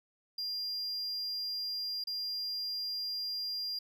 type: tone with dropouts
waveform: triangle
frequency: 4800 Hz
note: D8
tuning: 37 cents sharp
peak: -33 dBFS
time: 0.38-3.79 s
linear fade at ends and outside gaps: 5 ms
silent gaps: 2.04-2.071 s
effects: none